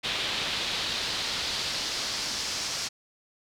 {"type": "noise with band-pass filter sweep", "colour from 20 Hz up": "brown", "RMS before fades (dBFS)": -31, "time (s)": [0.03, 2.89], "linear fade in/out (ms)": 20, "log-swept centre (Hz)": [3500, 5500], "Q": 2.1, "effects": []}